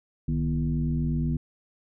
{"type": "tone with frequency modulation", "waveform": "sine", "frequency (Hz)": 153.8, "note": "D#3", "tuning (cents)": -20, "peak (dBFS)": -23, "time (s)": [0.28, 1.37], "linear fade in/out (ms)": 5, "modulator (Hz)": 88.2, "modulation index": 1.1, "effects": []}